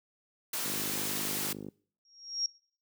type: noise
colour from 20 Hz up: white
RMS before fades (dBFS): -34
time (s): 0.53-1.53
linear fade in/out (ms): 5
type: click train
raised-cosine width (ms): 3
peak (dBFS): -25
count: 53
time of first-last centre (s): 0.66-1.686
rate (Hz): 50.7
type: tone with exponential growth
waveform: sine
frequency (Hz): 5588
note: F8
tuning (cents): 0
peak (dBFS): -25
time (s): 2.05-2.46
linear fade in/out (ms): 2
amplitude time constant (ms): 88
effects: noise-tail reverb RT60 0.5 s tail -24 dB re dry + high-pass 200 Hz 12 dB/octave